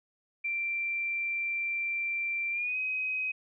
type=tone with pitch glide; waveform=sine; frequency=2356 to 2525 Hz; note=D7 to D#7; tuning=+5 to +25 cents; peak=-29 dBFS; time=0.44-3.32 s; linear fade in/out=10 ms; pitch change=+120 cents; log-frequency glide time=2.51-2.77 s; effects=none